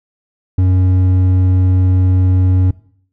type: tone with hard clipping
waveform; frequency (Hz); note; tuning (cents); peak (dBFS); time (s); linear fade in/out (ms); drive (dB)
sine; 92.5; F#2; 0; -10; 0.58-2.71; 5; 6
effects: noise-tail reverb RT60 0.6 s tail -20 dB re dry